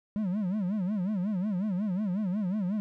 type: tone with vibrato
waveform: triangle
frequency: 196 Hz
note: G3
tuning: in tune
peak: -25 dBFS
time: 0.16-2.8 s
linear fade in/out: 0 ms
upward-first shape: sine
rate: 5.5 Hz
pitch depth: 190 cents each way
effects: none